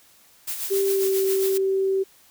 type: noise with tremolo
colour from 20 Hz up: blue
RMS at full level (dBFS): -28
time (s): 0.47-1.58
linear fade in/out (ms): 10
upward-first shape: sine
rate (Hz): 7.4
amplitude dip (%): 50
type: tone with pitch glide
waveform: sine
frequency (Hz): 392 to 385.5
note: G4 to G4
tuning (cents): 0 to -29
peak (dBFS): -19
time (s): 0.7-2.04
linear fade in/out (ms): 20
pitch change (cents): -29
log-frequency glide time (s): 0.88-1.08
effects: white hiss -55 dBFS RMS until 2.3 s